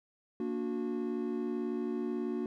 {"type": "chord", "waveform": "triangle", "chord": "Bb augmented", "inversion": "none", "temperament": "just", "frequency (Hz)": [233.1, 291.4, 364.2], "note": ["Bb3", "D4", "F#4"], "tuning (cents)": [0, -13, -27], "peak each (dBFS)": [-34, -36, -34], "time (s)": [0.4, 2.46], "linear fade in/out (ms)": 2, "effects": []}